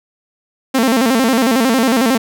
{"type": "tone with vibrato", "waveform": "sawtooth", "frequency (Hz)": 244.5, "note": "B3", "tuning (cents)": -17, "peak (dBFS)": -7, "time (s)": [0.74, 2.18], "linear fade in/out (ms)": 10, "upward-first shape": "square", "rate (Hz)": 11, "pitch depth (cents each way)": 140, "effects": []}